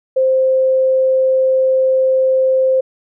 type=tone; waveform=sine; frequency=523.3 Hz; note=C5; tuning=in tune; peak=-10 dBFS; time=0.16-2.81 s; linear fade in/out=10 ms; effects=none